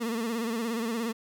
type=tone with vibrato; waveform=30% pulse; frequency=229.1 Hz; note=A#3; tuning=30 cents flat; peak=-26 dBFS; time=0-1.13 s; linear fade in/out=20 ms; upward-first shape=sine; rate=17 Hz; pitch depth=77 cents each way; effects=none